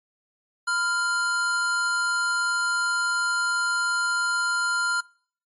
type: tone pair together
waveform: square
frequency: 1003.9 / 1396.9 Hz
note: B5 / F6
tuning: +28 / 0 cents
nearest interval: tritone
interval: 572 cents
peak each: -34 / -23 dBFS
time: 0.67-5.01 s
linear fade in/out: 10 ms
effects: noise-tail reverb RT60 0.5 s tail -24 dB re dry + MP3 48 kbps